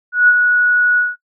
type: tone with ADSR envelope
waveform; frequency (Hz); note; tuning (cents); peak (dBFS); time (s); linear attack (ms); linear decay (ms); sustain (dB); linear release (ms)
sine; 1464; F#6; -19; -5; 0.12-1.16; 160; 48; -5; 180
effects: noise-tail reverb RT60 0.1 s tail -20 dB re dry